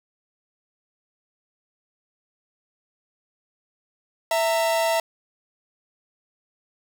45% pulse tone pair together, 659.3 / 916.9 Hz, E5 / A#5, 0 / -29 cents, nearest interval tritone, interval 571 cents, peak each -21 / -25 dBFS, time 4.31-5 s, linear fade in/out 2 ms, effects none

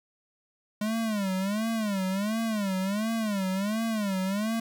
square tone with vibrato, 206.3 Hz, G#3, 11 cents flat, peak -27 dBFS, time 0.81-4.6 s, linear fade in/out 5 ms, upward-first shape sine, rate 1.4 Hz, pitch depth 170 cents each way, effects 10-bit

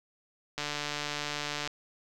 click train, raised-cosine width 0.2 ms, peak -16 dBFS, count 162, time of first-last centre 0.58-1.675 s, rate 147 Hz, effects none

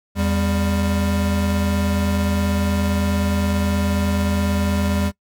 square tone pair together, 82.73 / 198.7 Hz, E2 / G3, +7 / +24 cents, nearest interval octave + minor third, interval 1517 cents, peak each -21 dBFS, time 0.15-5.12 s, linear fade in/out 50 ms, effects noise-tail reverb RT60 0.1 s tail -22 dB re dry

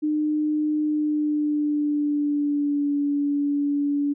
sine tone with pitch glide, 303.2 to 287 Hz, D#4 to D4, -45 to -40 cents, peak -20 dBFS, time 0.02-4.14 s, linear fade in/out 20 ms, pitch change -95 cents, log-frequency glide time 0.81-2.94 s, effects none

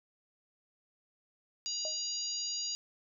harmonic tone, 957 Hz, A#5, 45 cents sharp, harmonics 3 / 4 / 5 / 6 / 7, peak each -46 / -47 / -36 / -49 / -39 dBFS, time 1.66-2.75 s, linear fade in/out 0 ms
sine tone with exponential decay, 622.3 Hz, D#5, in tune, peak -35 dBFS, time 1.85-2.01 s, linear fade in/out 1 ms, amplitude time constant 34 ms
effects none

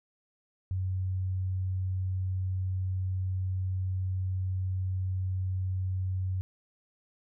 sine tone, 93.4 Hz, F#2, 17 cents sharp, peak -28 dBFS, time 0.71-6.41 s, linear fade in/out 0 ms, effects none

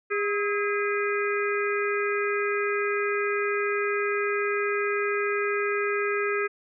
harmonic tone with a mistuned harmonic, 407.5 Hz, G#4, 33 cents flat, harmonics 1 / 3 / 4 / 5 / 6, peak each -26 / -31 / -32 / -33 / -34 dBFS, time 0.1-6.48 s, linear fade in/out 20 ms, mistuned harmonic 3, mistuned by +72 cents, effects none

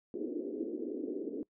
pink band-pass noise, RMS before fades -38 dBFS, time 0.14-1.43 s, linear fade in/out 2 ms, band 270 to 440 Hz, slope 48 dB/octave, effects noise-tail reverb RT60 0.1 s tail -23 dB re dry

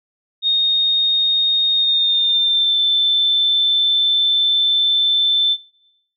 sine tone with pitch glide, 3706 to 3537 Hz, A#7 to A7, -11 to +8 cents, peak -13 dBFS, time 0.42-5.57 s, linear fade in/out 50 ms, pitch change -81 cents, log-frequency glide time 1.74-2.79 s, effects noise-tail reverb RT60 0.8 s tail -22 dB re dry

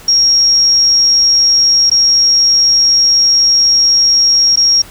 sine tone with dropouts, 5588 Hz, F8, in tune, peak -6 dBFS, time 0.08-4.82 s, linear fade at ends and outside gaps 5 ms, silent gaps 1.899-1.914 / 4.559-4.572 s, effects pink hiss -36 dBFS RMS until 4.9 s

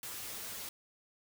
white noise with comb filter, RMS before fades -43 dBFS, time 0.03-0.69 s, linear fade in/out 2 ms, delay 9.1 ms, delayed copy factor +0.55, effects none

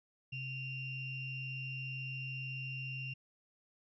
triangle ring-modulated tone, 1319 Hz, E6, 1 cent sharp, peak -34 dBFS, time 0.32-3.14 s, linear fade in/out 10 ms, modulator 1450 Hz, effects resampled to 16000 Hz

